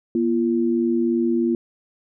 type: tone pair together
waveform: sine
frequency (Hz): 239.2 / 342.2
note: A#3 / F4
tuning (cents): +45 / -35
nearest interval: tritone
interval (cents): 620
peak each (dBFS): -20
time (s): 0.15-1.55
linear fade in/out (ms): 2
effects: none